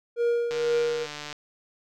triangle tone with tremolo, 472.8 Hz, A#4, 24 cents sharp, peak -18 dBFS, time 0.16-1.07 s, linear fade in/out 50 ms, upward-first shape triangle, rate 2.1 Hz, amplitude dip 60%
click train, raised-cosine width 0.2 ms, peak -19 dBFS, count 122, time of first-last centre 0.51-1.328 s, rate 148 Hz
effects none

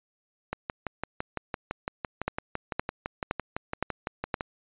two click trains, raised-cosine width 0.5 ms, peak -15 / -11 dBFS, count 24 / 5, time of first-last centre 0.53-4.409 / 2.28-4.342 s, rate 5.93 / 1.94 Hz, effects resampled to 8000 Hz

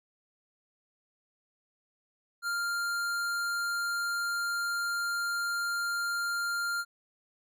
sine tone with hard clipping, 1396.9 Hz, F6, in tune, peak -31 dBFS, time 2.42-6.85 s, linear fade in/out 50 ms, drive 16 dB, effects none

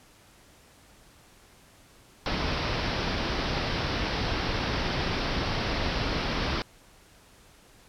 pink low-pass noise, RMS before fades -29 dBFS, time 2.26-6.62 s, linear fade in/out 0 ms, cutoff 5500 Hz, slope 96 dB/octave, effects pink hiss -56 dBFS RMS until 7.88 s + low-pass 12000 Hz 12 dB/octave

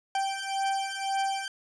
40% pulse beating tone pair, 780 / 781.9 Hz, G5 / G5, -9 / -5 cents, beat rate 1.9 Hz, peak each -30 dBFS, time 0.15-1.48 s, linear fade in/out 2 ms, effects resampled to 22050 Hz

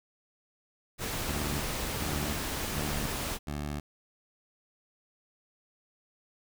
pink noise, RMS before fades -34 dBFS, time 0.98-3.39 s, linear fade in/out 50 ms
15% pulse tone bursts, 73.42 Hz, D2, in tune, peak -27 dBFS, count 4, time 1.28-3.8 s, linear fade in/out 5 ms, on 330 ms, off 400 ms
effects none

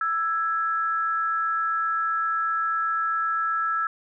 sine tone pair together, 1326.1 / 1661.2 Hz, E6 / G#6, +10 / 0 cents, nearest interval major third, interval 390 cents, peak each -23 / -29 dBFS, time 0.01-3.87 s, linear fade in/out 2 ms, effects none

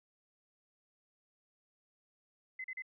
sine tone bursts, 2043 Hz, C7, 42 cents flat, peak -39 dBFS, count 3, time 2.59-2.822 s, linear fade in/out 5 ms, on 52 ms, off 38 ms, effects none

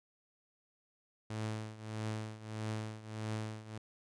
sawtooth tone with tremolo, 108.9 Hz, A2, 17 cents flat, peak -31 dBFS, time 1.3-3.78 s, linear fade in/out 5 ms, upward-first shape triangle, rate 1.6 Hz, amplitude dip 85%, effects resampled to 22050 Hz

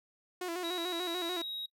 sawtooth tone with vibrato, 349.2 Hz, F4, in tune, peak -31 dBFS, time 0.41-1.42 s, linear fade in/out 5 ms, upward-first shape square, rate 6.8 Hz, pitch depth 66 cents each way
triangle tone with pitch glide, 3846 to 3804 Hz, B7 to A#7, -47 to +34 cents, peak -36 dBFS, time 0.64-1.66 s, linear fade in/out 5 ms, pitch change -19 cents, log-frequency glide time 1.07-1.53 s
effects noise-tail reverb RT60 0.1 s tail -21 dB re dry

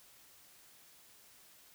silence, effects white hiss -61 dBFS RMS until 1.74 s

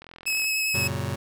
click train, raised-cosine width 0.3 ms, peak -27 dBFS, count 19, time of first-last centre 0.02-0.444 s, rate 42.5 Hz
sawtooth tone with vibrato, 2576 Hz, E7, 41 cents flat, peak -20 dBFS, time 0.26-0.88 s, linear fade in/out 10 ms, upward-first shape triangle, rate 10 Hz, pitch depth 16 cents each way
sawtooth chord, F# major, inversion none, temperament just, 92.5 / 115.62 / 138.75 Hz, F#2 / A#2 / C#3, 0 / -14 / +2 cents, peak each -27 dBFS, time 0.74-1.16 s, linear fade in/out 10 ms
effects none

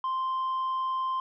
sine tone, 1045 Hz, C6, 2 cents flat, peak -24 dBFS, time 0.04-1.2 s, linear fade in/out 2 ms, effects tanh soft clip ceiling -26 dBFS

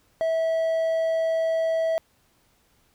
triangle tone, 651 Hz, E5, 22 cents flat, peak -19 dBFS, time 0.21-1.98 s, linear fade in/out 0 ms, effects pink hiss -64 dBFS RMS until 2.94 s

